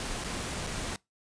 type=noise with dropouts; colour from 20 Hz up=pink; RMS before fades=-35 dBFS; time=0-0.96 s; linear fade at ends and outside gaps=1 ms; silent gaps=0.24-0.244 / 0.666-0.67 s; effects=noise-tail reverb RT60 0.2 s tail -24 dB re dry + resampled to 22050 Hz